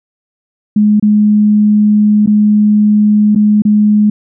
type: tone with dropouts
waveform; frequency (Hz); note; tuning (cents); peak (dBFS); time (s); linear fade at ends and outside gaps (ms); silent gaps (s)
sine; 210; G#3; +19; -5; 0.76-4.1; 5; 0.998-1.025 / 2.262-2.273 / 3.35-3.358 / 3.621-3.651
effects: none